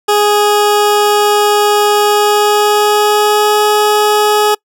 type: tone with pitch glide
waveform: 20% pulse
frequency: 415.3 to 420.4 Hz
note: G#4 to G#4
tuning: 0 to +21 cents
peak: -3 dBFS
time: 0.08-4.55 s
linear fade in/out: 10 ms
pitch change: +21 cents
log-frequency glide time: 2.04-3.58 s
effects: noise-tail reverb RT60 0.1 s tail -26 dB re dry